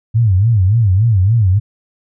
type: tone with vibrato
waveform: sine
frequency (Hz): 103.83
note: G#2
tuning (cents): 0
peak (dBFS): -8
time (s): 0.14-1.6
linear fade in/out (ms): 20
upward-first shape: sine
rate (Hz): 3.5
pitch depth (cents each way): 230
effects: none